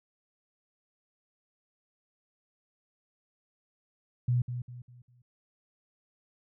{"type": "tone with echo", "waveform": "sine", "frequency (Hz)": 122.8, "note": "B2", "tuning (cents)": -9, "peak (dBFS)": -23, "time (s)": [4.28, 4.42], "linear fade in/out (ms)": 5, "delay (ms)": 200, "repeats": 4, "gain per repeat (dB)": -9, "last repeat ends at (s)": 5.22, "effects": []}